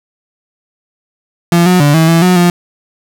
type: tone with pitch steps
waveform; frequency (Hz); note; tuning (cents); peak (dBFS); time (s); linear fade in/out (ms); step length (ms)
35% pulse; 171.3 / 181.3 / 145.4 / 161.7 / 166.1 / 181.7 / 175.2; F3 / F#3 / D3 / E3 / E3 / F#3 / F3; -33 / -35 / -17 / -33 / +13 / -31 / +6; -4; 1.52-2.5; 2; 140
effects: none